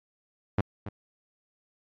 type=tone with echo; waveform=sawtooth; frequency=101.8 Hz; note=G#2; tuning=34 cents flat; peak=-17 dBFS; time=0.58-0.61 s; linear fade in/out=5 ms; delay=280 ms; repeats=1; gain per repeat=-13 dB; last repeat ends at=0.89 s; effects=low-pass 2000 Hz 12 dB/octave + MP3 96 kbps